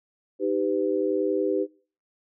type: chord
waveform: sine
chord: Eb augmented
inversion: none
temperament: equal with one note detuned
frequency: 311.1 / 392 / 502.8 Hz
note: Eb4 / G4 / B4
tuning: 0 / 0 / +31 cents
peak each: -28 / -25 / -27 dBFS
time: 0.39-1.67 s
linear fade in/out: 50 ms
effects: noise-tail reverb RT60 0.4 s tail -21 dB re dry